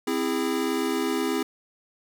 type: chord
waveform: square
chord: C augmented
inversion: none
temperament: equal with one note detuned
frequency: 261.6 / 329.6 / 408.2 Hz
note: C4 / E4 / G#4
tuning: 0 / 0 / -30 cents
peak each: -29 dBFS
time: 0.07-1.43 s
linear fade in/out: 5 ms
effects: none